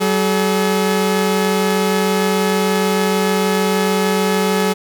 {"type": "tone pair together", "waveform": "sawtooth", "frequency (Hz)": [190.2, 427], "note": ["F#3", "G#4"], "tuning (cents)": [48, 48], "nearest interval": "octave + major second", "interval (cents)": 1400, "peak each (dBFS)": -13, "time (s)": [0, 4.74], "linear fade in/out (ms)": 20, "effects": []}